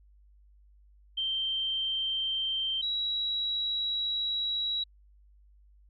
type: tone pair in turn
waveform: sine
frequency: 3136 / 3882 Hz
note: G7 / B7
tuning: 0 / -31 cents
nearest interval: major third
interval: 369 cents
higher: second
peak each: -28 dBFS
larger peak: neither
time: 1.17-2.82 / 2.82-4.84 s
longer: second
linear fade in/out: 10 ms
effects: added 50 Hz sine -56 dBFS peak until 5.89 s